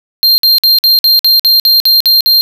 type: tone bursts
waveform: square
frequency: 4186 Hz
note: C8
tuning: in tune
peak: -5 dBFS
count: 11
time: 0.23-2.41 s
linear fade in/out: 0 ms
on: 150 ms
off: 53 ms
effects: none